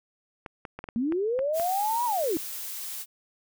clicks, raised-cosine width 0.5 ms, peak -22 dBFS, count 8, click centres 0.462 / 0.652 / 0.79 / 0.841 / 0.888 / 1.123 / 1.391 / 1.598 s
sine linear two-way sweep, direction up then down, 220 to 985 to 292.2 Hz, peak -24 dBFS, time 0.96-2.37 s, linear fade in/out 0 ms, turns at 2.05 s
blue noise, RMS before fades -36 dBFS, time 1.53-3.06 s, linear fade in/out 50 ms
effects none

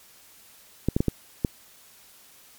clicks, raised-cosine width 3 ms, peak -8 dBFS, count 5, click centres 0.886 / 0.965 / 1.005 / 1.083 / 1.448 s, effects white hiss -53 dBFS RMS until 2.58 s + MP3 96 kbps

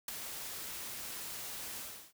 white noise with ADSR envelope, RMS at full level -36 dBFS, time 0.08-2.13 s, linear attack 4 ms, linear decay 11 ms, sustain -7 dB, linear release 340 ms, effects none

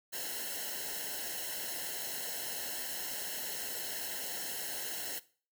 white noise with comb filter, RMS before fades -39 dBFS, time 0.12-5.2 s, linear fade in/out 20 ms, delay 0.84 ms, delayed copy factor -1, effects noise-tail reverb RT60 0.4 s tail -18 dB re dry

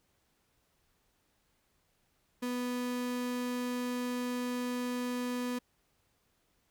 35% pulse tone, 246.9 Hz, B3, in tune, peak -31 dBFS, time 2.42-5.59 s, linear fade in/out 10 ms, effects pink hiss -74 dBFS RMS until 6.7 s

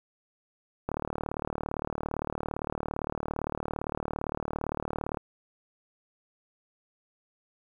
click train, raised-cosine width 1 ms, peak -17 dBFS, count 162, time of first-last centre 0.89-5.172 s, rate 37.6 Hz, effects 9-bit

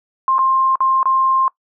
sine tone with dropouts, 1057 Hz, C6, 17 cents sharp, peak -12 dBFS, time 0.28-1.48 s, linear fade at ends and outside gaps 1 ms, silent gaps 0.383-0.39 / 0.756-0.805 / 1.03-1.056 s, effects noise-tail reverb RT60 0.1 s tail -22 dB re dry

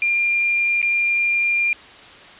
sine tone with dropouts, 2396 Hz, D7, 34 cents sharp, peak -16 dBFS, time 0.02-1.73 s, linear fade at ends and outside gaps 1 ms, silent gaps 0.817-0.827 s, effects white hiss -42 dBFS RMS until 2.39 s + resampled to 8000 Hz

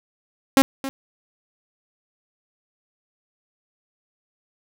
sawtooth tone with echo, 270 Hz, C#4, 45 cents flat, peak -7 dBFS, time 0.57-0.62 s, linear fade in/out 0 ms, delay 270 ms, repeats 1, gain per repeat -15 dB, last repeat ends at 0.89 s, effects none

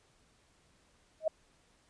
sine tone with exponential growth, 633 Hz, D#5, 30 cents sharp, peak -23 dBFS, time 1.2-1.28 s, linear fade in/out 5 ms, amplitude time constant 17 ms, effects pink hiss -68 dBFS RMS until 1.89 s + resampled to 22050 Hz

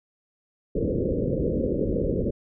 white low-pass noise, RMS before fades -25 dBFS, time 0.75-2.31 s, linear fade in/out 10 ms, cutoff 550 Hz, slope 96 dB/octave, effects none

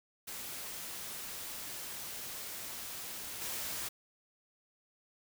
white noise with level steps, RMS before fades -43 / -39 dBFS, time 0.27-3.89 s, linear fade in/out 10 ms, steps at 3.41 s, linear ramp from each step 10 ms, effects none

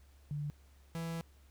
sine / 45% pulse tone pair in turn, 146.83 / 165.75 Hz, D3 / E3, 0 / +10 cents, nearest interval major second, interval 210 cents, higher second, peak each -35 / -37 dBFS, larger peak first, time 0.31-0.5 / 0.95-1.21 s, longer second, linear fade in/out 0 ms, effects added 69 Hz sine -59 dBFS peak until 1.5 s + pink hiss -69 dBFS RMS until 1.5 s

